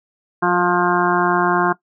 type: harmonic tone with a mistuned harmonic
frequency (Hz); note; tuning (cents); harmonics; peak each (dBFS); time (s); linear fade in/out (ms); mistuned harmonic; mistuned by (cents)
176.9; F3; +23; 1 / 2 / 4 / 5 / 6 / 7 / 8 / 9; -23 / -19 / -22 / -24 / -20 / -28 / -23 / -26; 0.42-1.73; 10; 1; +20
effects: noise-tail reverb RT60 0.1 s tail -17 dB re dry